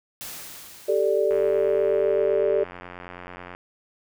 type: noise with exponential decay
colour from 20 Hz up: white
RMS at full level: -35 dBFS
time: 0.21-2.42 s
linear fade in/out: 0 ms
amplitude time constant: 480 ms
type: chord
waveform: sine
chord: G suspended second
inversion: none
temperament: equal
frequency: 392 / 440 / 587.3 Hz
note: G4 / A4 / D5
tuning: 0 / 0 / 0 cents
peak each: -23 dBFS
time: 0.88-2.64 s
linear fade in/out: 10 ms
type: click train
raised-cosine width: 0.5 ms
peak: -23 dBFS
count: 201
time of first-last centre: 1.31-3.55 s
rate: 89.3 Hz
effects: none